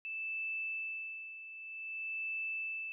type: tone with tremolo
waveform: sine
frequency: 2637 Hz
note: E7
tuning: in tune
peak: -35 dBFS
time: 0.05-2.92 s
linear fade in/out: 0 ms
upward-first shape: sine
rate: 0.53 Hz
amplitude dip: 70%
effects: none

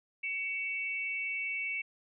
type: tone pair together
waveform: sine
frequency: 2245 / 2670 Hz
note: C#7 / E7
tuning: +21 / +22 cents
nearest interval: minor third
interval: 301 cents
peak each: -34 / -37 dBFS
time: 0.23-1.82 s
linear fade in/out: 10 ms
effects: none

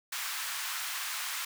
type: high-pass noise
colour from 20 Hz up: pink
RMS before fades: -36 dBFS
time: 0.12-1.45 s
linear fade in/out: 5 ms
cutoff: 1100 Hz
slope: 24 dB/octave
effects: none

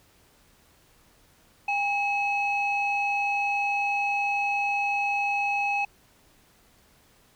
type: tone pair together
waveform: sine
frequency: 809.2 / 2569 Hz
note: G#5 / E7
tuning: -45 / -45 cents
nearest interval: octave + minor sixth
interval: 2000 cents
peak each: -25 dBFS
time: 1.68-5.85 s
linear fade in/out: 5 ms
effects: tanh soft clip ceiling -18 dBFS + pink hiss -60 dBFS RMS until 7.35 s

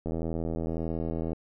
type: click train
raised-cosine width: 2 ms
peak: -19 dBFS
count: 105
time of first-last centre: 0.06-1.331 s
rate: 81.8 Hz
effects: none

